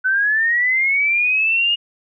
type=linear sweep; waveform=sine; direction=up; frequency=1499 to 2868 Hz; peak=-14 dBFS; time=0.04-1.76 s; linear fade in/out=20 ms; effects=none